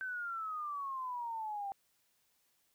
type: exponential sweep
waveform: sine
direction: down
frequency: 1548 to 780 Hz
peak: -37 dBFS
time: 0.01-1.72 s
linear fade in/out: 0 ms
effects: white hiss -75 dBFS RMS until 2.74 s